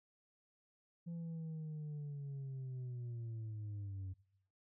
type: linear sweep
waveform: sine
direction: down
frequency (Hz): 170.9 to 92.9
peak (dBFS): -39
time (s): 1.06-4.14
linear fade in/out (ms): 20
effects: noise-tail reverb RT60 0.7 s tail -20 dB re dry + tanh soft clip ceiling -41 dBFS